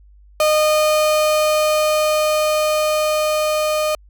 35% pulse tone with level ramp, 613 Hz, D#5, 26 cents flat, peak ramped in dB -11 to -15 dBFS, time 0.4-3.95 s, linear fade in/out 2 ms, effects added 50 Hz sine -44 dBFS peak until 4.09 s

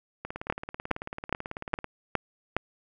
two click trains, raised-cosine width 0.5 ms, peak -9 / -20 dBFS, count 6 / 30, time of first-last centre 0.5-2.566 / 0.25-1.843 s, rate 2.42 / 18.2 Hz, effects none

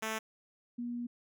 5% pulse / sine tone pair in turn, 220 / 240.2 Hz, A3 / B3, 0 / -48 cents, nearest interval major second, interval 152 cents, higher second, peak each -23 / -35 dBFS, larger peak first, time 0.02-0.19 / 0.78-1.07 s, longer second, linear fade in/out 10 ms, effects none

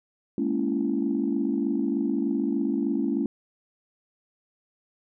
sine chord, A# half-diminished seventh, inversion third, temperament just, 209.8 / 233.1 / 279.7 / 335.6 Hz, G#3 / A#3 / C#4 / E4, +18 / 0 / +16 / +31 cents, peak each -29 / -29 / -26 / -29 dBFS, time 0.38-3.26 s, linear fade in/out 2 ms, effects tanh soft clip ceiling -14 dBFS

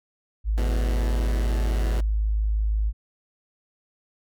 sine tone, 52.9 Hz, G#1, 33 cents sharp, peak -20 dBFS, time 0.44-2.93 s, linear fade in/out 50 ms
10% pulse chord, E suspended fourth, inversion none, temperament equal with one note detuned, 82.41 / 107.8 / 123.47 Hz, E2 / A2 / B2, 0 / -35 / 0 cents, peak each -27 / -28 / -27 dBFS, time 0.57-2.01 s, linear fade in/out 10 ms
effects none

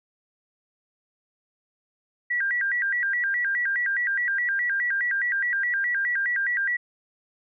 sine tone with vibrato, 1760 Hz, A6, in tune, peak -22 dBFS, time 2.3-6.77 s, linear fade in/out 10 ms, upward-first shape square, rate 4.8 Hz, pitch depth 170 cents each way, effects none

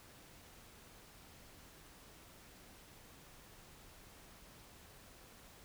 silence, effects pink hiss -59 dBFS RMS until 5.64 s

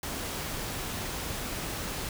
pink noise, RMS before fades -35 dBFS, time 0.03-2.09 s, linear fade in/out 2 ms, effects none

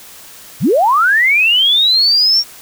sine linear sweep, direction up, 85.8 to 5600 Hz, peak -8 dBFS, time 0.6-2.44 s, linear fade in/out 50 ms, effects white hiss -37 dBFS RMS until 2.61 s

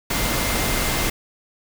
sine tone in noise, 2093 Hz, C7, in tune, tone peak -32 dBFS, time 0.1-1.1 s, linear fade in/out 5 ms, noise pink, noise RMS -22 dBFS, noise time 0.1-1.1 s, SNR -13 dB, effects none

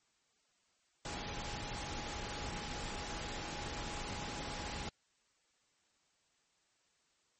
sine tone in noise, 831 Hz, G#5, 1 cent sharp, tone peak -49 dBFS, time 1.05-4.89 s, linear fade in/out 2 ms, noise pink, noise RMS -42 dBFS, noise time 1.05-4.89 s, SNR -10 dB, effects white hiss -75 dBFS RMS until 7.39 s + MP3 32 kbps

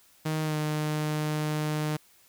sawtooth tone with pitch glide, 156.2 to 152.46 Hz, D#3 to D#3, +7 to -35 cents, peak -23 dBFS, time 0.25-1.97 s, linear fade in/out 10 ms, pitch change -42 cents, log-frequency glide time 0.43-0.56 s, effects white hiss -60 dBFS RMS until 2.28 s

